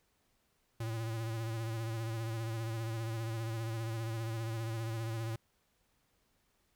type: tone with vibrato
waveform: square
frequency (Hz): 113.2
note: A2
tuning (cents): +50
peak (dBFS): -36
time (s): 0.8-5.36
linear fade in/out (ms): 5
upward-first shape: sine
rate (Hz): 15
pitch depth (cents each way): 43
effects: pink hiss -75 dBFS RMS until 6.75 s